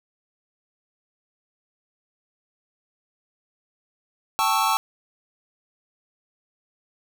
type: chord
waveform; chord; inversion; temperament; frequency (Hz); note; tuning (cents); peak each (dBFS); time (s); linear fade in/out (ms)
square; A dominant seventh; third; equal; 784 / 880 / 1108.7 / 1318.5; G5 / A5 / C#6 / E6; 0 / 0 / 0 / 0; -28 / -24 / -25 / -26; 4.39-4.77; 0
effects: none